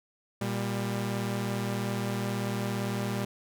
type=tone pair together; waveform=sawtooth; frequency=118.1 / 198.62 Hz; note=A#2 / G3; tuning=+23 / +23 cents; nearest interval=major sixth; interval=900 cents; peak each=-28 dBFS; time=0.41-3.25 s; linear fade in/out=5 ms; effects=none